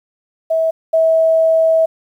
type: tone pair in turn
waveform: sine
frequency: 648 / 648 Hz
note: E5 / E5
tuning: -30 / -30 cents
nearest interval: unison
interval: 0 cents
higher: neither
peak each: -12 / -9 dBFS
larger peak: second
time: 0.5-0.71 / 0.93-1.86 s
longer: second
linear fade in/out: 10 ms
effects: 8-bit